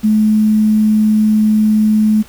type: tone with quantisation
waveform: sine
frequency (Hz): 214.9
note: A3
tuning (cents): -41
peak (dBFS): -8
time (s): 0.03-2.23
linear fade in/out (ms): 20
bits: 6
effects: added 50 Hz sine -43 dBFS peak until 2.28 s + pink hiss -42 dBFS RMS until 2.28 s